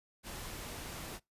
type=noise; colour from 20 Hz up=pink; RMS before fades=-44 dBFS; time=0.23-1.2 s; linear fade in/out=50 ms; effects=noise-tail reverb RT60 0.2 s tail -24 dB re dry + resampled to 32000 Hz

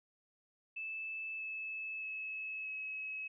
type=tone with pitch steps; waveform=sine; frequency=2627 / 2607 / 2588 / 2568 Hz; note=E7 / E7 / E7 / E7; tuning=-7 / -20 / -32 / -46 cents; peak=-39 dBFS; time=0.76-3.28 s; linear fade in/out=10 ms; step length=630 ms; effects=none

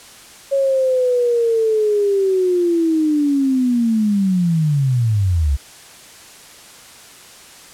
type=linear sweep; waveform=sine; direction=down; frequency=554.4 to 65.2 Hz; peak=-13 dBFS; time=0.51-5.57 s; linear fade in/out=20 ms; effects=white hiss -41 dBFS RMS until 7.73 s + low-pass 10000 Hz 12 dB/octave

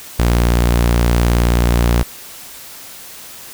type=tone; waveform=sawtooth; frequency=59 Hz; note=A#1; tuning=22 cents sharp; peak=-7 dBFS; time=0.19-2.03 s; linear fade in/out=5 ms; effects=white hiss -35 dBFS RMS until 3.53 s

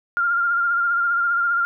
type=tone with vibrato; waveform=sine; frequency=1396.9 Hz; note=F6; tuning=in tune; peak=-17 dBFS; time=0.17-1.65 s; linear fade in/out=0 ms; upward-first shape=sine; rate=15 Hz; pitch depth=31 cents each way; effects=none

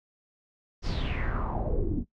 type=noise with low-pass filter sweep; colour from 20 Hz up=brown; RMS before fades=-29 dBFS; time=0.82-2.05 s; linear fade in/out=50 ms; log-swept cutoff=5700 to 220 Hz; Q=5.1; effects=noise-tail reverb RT60 0.1 s tail -17 dB re dry

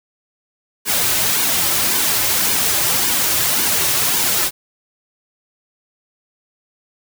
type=noise with flanger; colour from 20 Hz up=white; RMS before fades=-17 dBFS; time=0.85-4.51 s; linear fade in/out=50 ms; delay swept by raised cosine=1.5 to 4.4 ms; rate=1.8 Hz; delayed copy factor=-0.6; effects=none

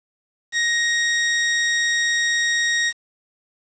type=tone; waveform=sawtooth; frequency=1876 Hz; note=A#6; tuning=11 cents sharp; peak=-14 dBFS; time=0.52-2.93 s; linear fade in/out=50 ms; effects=resampled to 16000 Hz + 7-bit

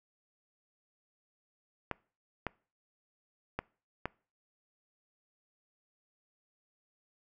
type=clicks; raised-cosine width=0.5 ms; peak=-18 dBFS; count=4; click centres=1.913 / 2.467 / 3.59 / 4.056 s; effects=noise-tail reverb RT60 0.4 s tail -24 dB re dry

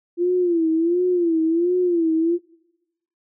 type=tone with vibrato; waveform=sine; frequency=341.2 Hz; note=F4; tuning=40 cents flat; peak=-16 dBFS; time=0.17-2.39 s; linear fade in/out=50 ms; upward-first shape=sine; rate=1.4 Hz; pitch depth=110 cents each way; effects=noise-tail reverb RT60 0.9 s tail -23 dB re dry

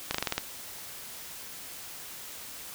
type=slowing click train; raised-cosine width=0.2 ms; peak=-10 dBFS; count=7; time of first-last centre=0.11-0.38 s; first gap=35 ms; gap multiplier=1.1; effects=white hiss -43 dBFS RMS until 2.74 s

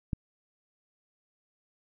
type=click; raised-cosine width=5 ms; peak=-17 dBFS; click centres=0.132 s; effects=none

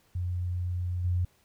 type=tone with level steps; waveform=sine; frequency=89.2 Hz; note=F2; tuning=37 cents sharp; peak=-28 / -24 dBFS; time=0.15-1.25 s; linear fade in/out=5 ms; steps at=1.04 s; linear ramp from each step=10 ms; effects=pink hiss -66 dBFS RMS until 1.44 s

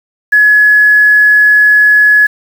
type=tone with quantisation; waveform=sine; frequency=1694 Hz; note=G#6; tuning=34 cents sharp; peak=-3 dBFS; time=0.32-2.27 s; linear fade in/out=10 ms; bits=5; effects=none

